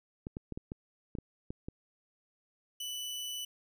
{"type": "clicks", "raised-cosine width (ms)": 3, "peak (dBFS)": -26, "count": 9, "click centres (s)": [0.269, 0.369, 0.523, 0.575, 0.719, 1.152, 1.186, 1.505, 1.685]}
{"type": "tone", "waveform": "sawtooth", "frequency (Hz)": 2978, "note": "F#7", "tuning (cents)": 11, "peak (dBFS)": -34, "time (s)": [2.8, 3.45], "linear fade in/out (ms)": 5}
{"effects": []}